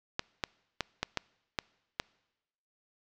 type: clicks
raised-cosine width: 0.2 ms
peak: -12 dBFS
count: 7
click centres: 0.194 / 0.438 / 0.807 / 1.03 / 1.173 / 1.588 / 1.999 s
effects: noise-tail reverb RT60 1.0 s tail -25 dB re dry + low-pass 6000 Hz 12 dB/octave